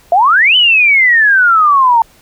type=exponential two-way sweep; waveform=sine; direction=up then down; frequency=659.3 to 3057 to 893 Hz; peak=-5 dBFS; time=0.12-2.02 s; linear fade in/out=2 ms; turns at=0.56 s; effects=pink hiss -46 dBFS RMS until 2.21 s